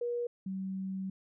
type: tone pair in turn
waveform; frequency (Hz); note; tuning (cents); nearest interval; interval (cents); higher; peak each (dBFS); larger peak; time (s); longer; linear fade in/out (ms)
sine; 479.4 / 190.8; A#4 / G3; +48 / -47; octave + major third; 1595; first; -31 / -34; first; 0.01-0.27 / 0.46-1.1; second; 5
effects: none